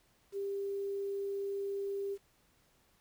sine tone with quantisation, 397.2 Hz, G4, 23 cents sharp, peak -34 dBFS, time 0.32-2.18 s, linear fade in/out 50 ms, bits 10, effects pink hiss -70 dBFS RMS until 3 s

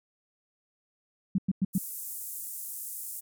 sine tone bursts, 190 Hz, F#3, 46 cents sharp, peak -22 dBFS, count 4, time 1.35-1.782 s, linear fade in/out 5 ms, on 33 ms, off 100 ms
white band-pass noise, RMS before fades -39 dBFS, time 1.73-3.21 s, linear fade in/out 20 ms, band 8200 to 16000 Hz, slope 24 dB/octave
effects none

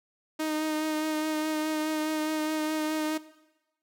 sawtooth tone with vibrato, 310 Hz, D#4, 6 cents flat, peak -24 dBFS, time 0.39-3.18 s, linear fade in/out 10 ms, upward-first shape sine, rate 4.8 Hz, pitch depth 19 cents each way, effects noise-tail reverb RT60 1.0 s tail -17 dB re dry

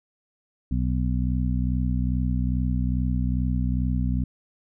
harmonic tone, 62.4 Hz, B1, 19 cents sharp, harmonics 1 / 2 / 3 / 4, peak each -24 / -27 / -29 / -30 dBFS, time 0.71-4.24 s, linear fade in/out 5 ms, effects none

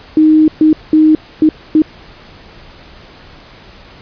sine tone bursts at uneven times, 311.1 Hz, D#4, in tune, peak -4 dBFS, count 5, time 0.17-0.48 / 0.61-0.73 / 0.93-1.15 / 1.42-1.49 / 1.75-1.82 s, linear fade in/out 2 ms, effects pink hiss -38 dBFS RMS until 4.01 s + resampled to 11025 Hz

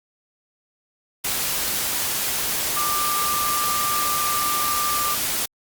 sine tone in noise, 1187 Hz, D6, 18 cents sharp, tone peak -23 dBFS, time 2.76-5.15 s, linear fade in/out 10 ms, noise white, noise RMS -24 dBFS, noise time 1.24-5.46 s, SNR -2 dB, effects Opus 48 kbps

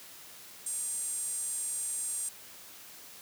5% pulse tone with high-pass filter, 830.6 Hz, G#5, in tune, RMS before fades -35 dBFS, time 0.66-2.29 s, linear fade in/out 5 ms, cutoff 8500 Hz, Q 7.5, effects white hiss -50 dBFS RMS until 3.21 s + high-pass 80 Hz 12 dB/octave

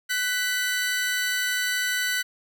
sawtooth tone pair together, 1499.6 / 1975.5 Hz, F#6 / B6, +23 / 0 cents, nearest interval perfect fourth, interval 477 cents, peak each -22 / -24 dBFS, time 0.09-2.23 s, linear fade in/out 20 ms, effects none

